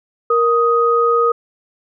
sine tone pair together, 468.2 / 1250 Hz, A#4 / D#6, +8 / +8 cents, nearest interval octave + perfect fourth, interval 1700 cents, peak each -14 dBFS, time 0.3-1.32 s, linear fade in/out 5 ms, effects none

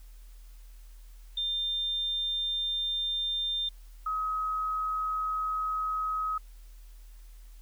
sine tone pair in turn, 3600 / 1270.3 Hz, A7 / D#6, +39 / +36 cents, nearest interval octave + tritone, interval 1803 cents, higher first, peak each -28 dBFS, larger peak neither, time 1.37-3.69 / 4.06-6.38 s, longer neither, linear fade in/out 5 ms, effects added 40 Hz sine -46 dBFS peak until 7.61 s + white hiss -63 dBFS RMS until 7.61 s

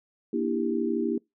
sine chord, E half-diminished seventh, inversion second, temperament just, 237.3 / 296.7 / 329.6 / 395.6 Hz, Bb3 / D4 / E4 / G4, +31 / +18 / 0 / +16 cents, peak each -29 / -32 / -29 / -30 dBFS, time 0.33-1.18 s, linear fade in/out 5 ms, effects noise-tail reverb RT60 0.2 s tail -25 dB re dry

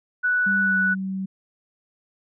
sine tone, 1480 Hz, F#6, in tune, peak -18 dBFS, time 0.23-0.95 s, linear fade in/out 20 ms
sine tone with pitch glide, 196.5 to 191.02 Hz, G3 to G3, +4 to -45 cents, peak -25 dBFS, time 0.46-1.26 s, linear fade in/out 10 ms, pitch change -49 cents, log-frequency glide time 0.6-0.77 s
effects none

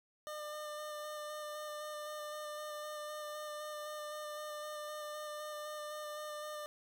25% pulse tone with vibrato, 602 Hz, D5, 43 cents sharp, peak -38 dBFS, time 0.27-6.66 s, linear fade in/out 0 ms, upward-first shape square, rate 3.9 Hz, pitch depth 10 cents each way, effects none

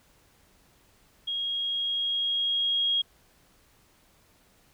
sine tone with level ramp, 3276 Hz, G#7, 24 cents flat, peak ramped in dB -28 to -22 dBFS, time 1.27-3.02 s, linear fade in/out 10 ms, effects pink hiss -62 dBFS RMS until 4.73 s

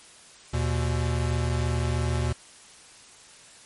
square tone pair together, 77.78 / 120.82 Hz, D#2 / B2, 0 / -38 cents, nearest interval minor sixth, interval 762 cents, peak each -27 / -27 dBFS, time 0.53-2.33 s, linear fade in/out 10 ms, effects white hiss -50 dBFS RMS until 3.65 s + MP3 48 kbps

